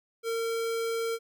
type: tone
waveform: square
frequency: 457.2 Hz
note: A#4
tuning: 34 cents flat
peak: -29 dBFS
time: 0.23-1.19 s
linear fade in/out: 50 ms
effects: none